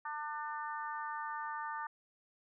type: harmonic tone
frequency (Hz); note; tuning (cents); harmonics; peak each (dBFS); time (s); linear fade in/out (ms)
299.3; D4; +33; 3 / 4 / 5 / 6; -41 / -42 / -47 / -47; 0.05-1.87; 5
effects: none